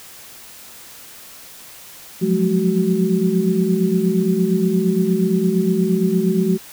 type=tone cluster; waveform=sine; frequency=176.8 / 185.4 / 212.2 / 375.9 Hz; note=F3 / F#3 / G#3 / F#4; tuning=+22 / +4 / +38 / +27 cents; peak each=-20 dBFS; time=2.21-6.58 s; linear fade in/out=20 ms; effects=white hiss -40 dBFS RMS until 6.72 s